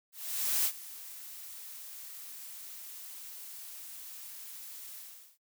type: noise with ADSR envelope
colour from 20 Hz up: blue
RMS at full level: -28 dBFS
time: 0.12-5.38 s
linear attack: 530 ms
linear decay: 69 ms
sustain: -18 dB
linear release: 410 ms
effects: noise-tail reverb RT60 0.1 s tail -21 dB re dry